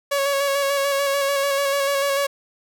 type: tone with vibrato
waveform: sawtooth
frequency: 558 Hz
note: C#5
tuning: 11 cents sharp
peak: -15 dBFS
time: 0.11-2.27 s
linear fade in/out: 10 ms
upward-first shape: square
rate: 6.8 Hz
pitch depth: 21 cents each way
effects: none